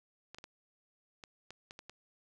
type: clicks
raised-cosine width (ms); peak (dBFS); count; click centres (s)
0.2; -30; 8; 0.346 / 0.385 / 0.441 / 1.238 / 1.506 / 1.709 / 1.791 / 1.896
effects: none